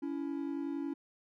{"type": "tone pair together", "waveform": "triangle", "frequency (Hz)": [281.2, 332], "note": ["C#4", "E4"], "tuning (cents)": [25, 12], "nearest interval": "minor third", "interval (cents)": 287, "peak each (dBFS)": [-34, -37], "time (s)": [0.02, 0.94], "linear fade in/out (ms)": 10, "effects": []}